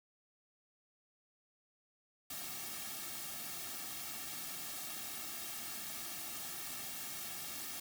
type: noise with comb filter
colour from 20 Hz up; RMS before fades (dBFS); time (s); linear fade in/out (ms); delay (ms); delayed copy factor
white; -44; 2.3-7.8; 5; 2; -0.75
effects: none